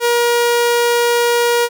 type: tone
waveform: sawtooth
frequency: 476 Hz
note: A#4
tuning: 36 cents sharp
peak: -8 dBFS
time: 0-1.69 s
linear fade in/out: 50 ms
effects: none